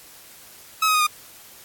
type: tone with pitch steps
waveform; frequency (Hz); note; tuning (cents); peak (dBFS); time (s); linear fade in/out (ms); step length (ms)
sawtooth; 1284 / 1261.9 / 1240.3 / 1219; E6 / D#6 / D#6 / D#6; -46 / +24 / -6 / -36; -13; 0.82-1.068; 5; 62
effects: white hiss -46 dBFS RMS until 1.64 s + AAC 64 kbps